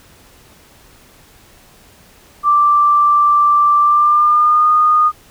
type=tone with pitch glide; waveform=sine; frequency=1174.7 to 1228.1 Hz; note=D6 to D#6; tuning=0 to -23 cents; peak=-8 dBFS; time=2.43-5.12 s; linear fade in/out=50 ms; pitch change=+77 cents; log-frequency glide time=3.81-4.7 s; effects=pink hiss -46 dBFS RMS until 5.3 s